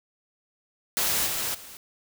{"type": "noise with level steps", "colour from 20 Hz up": "white", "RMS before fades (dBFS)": [-25, -29, -44], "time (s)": [0.97, 1.77], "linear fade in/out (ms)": 0, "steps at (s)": [1.26, 1.54], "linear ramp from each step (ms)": 10, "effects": []}